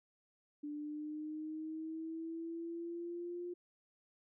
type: linear sweep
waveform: sine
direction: up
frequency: 293.7 to 353.5 Hz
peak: -40 dBFS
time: 0.63-3.54 s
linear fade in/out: 10 ms
effects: none